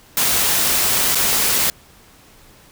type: noise with dropouts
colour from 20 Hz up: white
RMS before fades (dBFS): -17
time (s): 0.17-1.7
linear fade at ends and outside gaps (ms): 1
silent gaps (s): 1.148-1.154
effects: pink hiss -48 dBFS RMS until 2.71 s